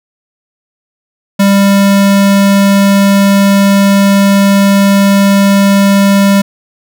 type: tone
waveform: square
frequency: 198.3 Hz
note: G3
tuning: 20 cents sharp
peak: -5 dBFS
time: 1.39-6.42 s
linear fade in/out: 10 ms
effects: none